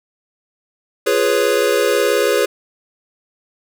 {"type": "chord", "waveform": "square", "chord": "C# dominant seventh", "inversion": "first", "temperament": "equal with one note detuned", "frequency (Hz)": [349.2, 415.3, 493.9, 552.4], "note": ["E#4", "G#4", "B4", "C#5"], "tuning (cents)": [0, 0, 0, -6], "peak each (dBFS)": [-24, -18, -19, -20], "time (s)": [1.06, 2.46], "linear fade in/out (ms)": 10, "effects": []}